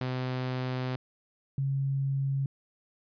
sawtooth / sine tone pair in turn, 127.9 / 136.85 Hz, C3 / C#3, -39 / -22 cents, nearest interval minor second, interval 117 cents, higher second, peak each -26 dBFS, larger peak neither, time 0.01-0.96 / 1.58-2.46 s, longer first, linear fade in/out 2 ms, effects resampled to 11025 Hz

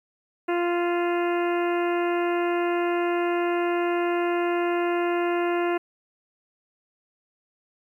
harmonic tone with a mistuned harmonic, 347.7 Hz, F4, 8 cents flat, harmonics 1 / 2 / 3 / 4 / 5 / 6 / 7 / 8, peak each -23 / -29 / -33 / -35 / -37 / -39 / -40 / -41 dBFS, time 0.48-5.78 s, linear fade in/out 10 ms, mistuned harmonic 7, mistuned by +36 cents, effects 10-bit

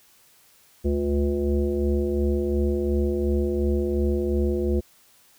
sine tone with frequency modulation, 214.4 Hz, A3, 45 cents flat, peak -20 dBFS, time 0.84-4.81 s, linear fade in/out 20 ms, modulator 142 Hz, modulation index 1.7, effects white hiss -57 dBFS RMS until 5.38 s

